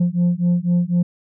sine beating tone pair, 173.4 / 177.4 Hz, F3 / F3, -12 / +27 cents, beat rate 4 Hz, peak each -16 dBFS, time 0-1.03 s, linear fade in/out 10 ms, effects tanh soft clip ceiling -12 dBFS

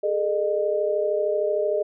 sine tone cluster, 413.8 / 446.9 / 610 Hz, G#4 / A4 / D#5, -6 / +27 / -34 cents, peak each -25 / -28 / -23 dBFS, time 0.03-1.83 s, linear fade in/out 10 ms, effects none

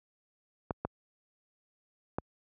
clicks, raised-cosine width 1 ms, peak -17 dBFS, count 3, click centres 0.708 / 0.85 / 2.185 s, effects high-pass 60 Hz 12 dB/octave

